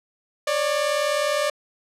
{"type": "tone pair together", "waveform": "sawtooth", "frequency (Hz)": [555, 594.9], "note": ["C#5", "D5"], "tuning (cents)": [2, 22], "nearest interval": "minor second", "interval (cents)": 120, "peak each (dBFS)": [-22, -18], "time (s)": [0.47, 1.5], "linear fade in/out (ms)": 5, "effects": ["low-pass 10000 Hz 12 dB/octave"]}